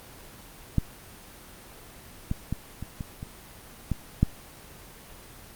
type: clicks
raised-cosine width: 5 ms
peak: -9 / -14 / -15 / -22 / -20 / -23 / -13 / -6 dBFS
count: 8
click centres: 0.783 / 2.314 / 2.526 / 2.826 / 3.008 / 3.229 / 3.917 / 4.23 s
effects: pink hiss -47 dBFS RMS until 5.55 s + Opus 24 kbps